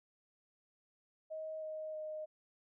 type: tone with pitch steps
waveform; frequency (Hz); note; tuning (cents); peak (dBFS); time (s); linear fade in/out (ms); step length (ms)
sine; 630 / 624.2 / 618.5; D#5 / D#5 / D#5; +21 / +5 / -10; -40; 1.3-2.26; 20; 320
effects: none